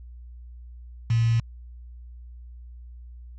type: tone with quantisation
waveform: sine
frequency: 115.3 Hz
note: A#2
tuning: 19 cents flat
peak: -18 dBFS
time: 1.1-1.4 s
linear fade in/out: 5 ms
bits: 6
effects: added 60 Hz sine -40 dBFS peak until 3.38 s + resampled to 16000 Hz